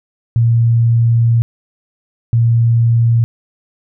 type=tone bursts at uneven times; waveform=sine; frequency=116.4 Hz; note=A#2; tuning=2 cents flat; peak=-8 dBFS; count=2; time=0.36-1.42 / 2.33-3.24 s; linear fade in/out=0 ms; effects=none